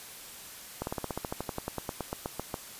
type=slowing click train; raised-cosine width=1 ms; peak=-18 dBFS; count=20; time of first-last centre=0.82-2.542 s; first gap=51 ms; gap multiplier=1.06; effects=white hiss -46 dBFS RMS until 2.79 s + resampled to 32000 Hz